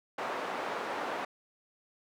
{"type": "band-pass noise", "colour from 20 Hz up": "white", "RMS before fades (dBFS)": -36, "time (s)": [0.18, 1.25], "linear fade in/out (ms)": 5, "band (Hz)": [370, 1100], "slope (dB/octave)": 12, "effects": []}